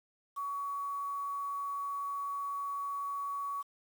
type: tone with quantisation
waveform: sine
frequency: 1127 Hz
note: C#6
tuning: 28 cents sharp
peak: -34 dBFS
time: 0.36-3.63 s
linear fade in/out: 20 ms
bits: 9
effects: none